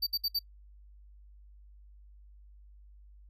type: tone bursts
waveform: square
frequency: 4619 Hz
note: D8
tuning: 30 cents flat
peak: -28 dBFS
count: 4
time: 0.02-0.392 s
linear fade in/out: 10 ms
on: 48 ms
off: 60 ms
effects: noise-tail reverb RT60 0.1 s tail -23 dB re dry + added 50 Hz sine -52 dBFS peak until 3.29 s